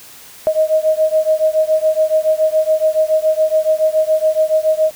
sine beating tone pair, 624 / 631.1 Hz, D#5 / D#5, +5 / +24 cents, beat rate 7.1 Hz, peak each -14 / -15 dBFS, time 0.47-4.91 s, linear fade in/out 0 ms, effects white hiss -39 dBFS RMS until 4.95 s

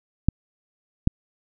clicks, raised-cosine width 5 ms, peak -4 dBFS, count 2, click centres 0.286 / 1.074 s, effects none

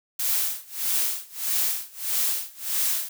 blue noise with tremolo, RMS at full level -23 dBFS, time 0.19-3.09 s, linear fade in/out 5 ms, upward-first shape sine, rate 1.6 Hz, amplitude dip 95%, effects none

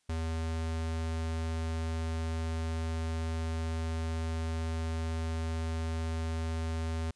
square tone, 81.1 Hz, E2, 28 cents flat, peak -32 dBFS, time 0.09-7.11 s, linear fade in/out 5 ms, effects white hiss -74 dBFS RMS until 7.15 s + resampled to 22050 Hz

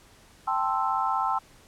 sine chord, A minor seventh, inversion third, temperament equal, 784 / 880 / 1046.5 / 1318.5 Hz, G5 / A5 / C6 / E6, 0 / 0 / 0 / 0 cents, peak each -29 dBFS, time 0.47-1.39 s, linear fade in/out 10 ms, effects pink hiss -55 dBFS RMS until 1.67 s + low-pass 11000 Hz 12 dB/octave

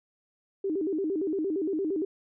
sine tone with vibrato, 349.2 Hz, F4, in tune, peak -26 dBFS, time 0.64-2.05 s, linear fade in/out 5 ms, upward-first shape square, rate 8.7 Hz, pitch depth 200 cents each way, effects none

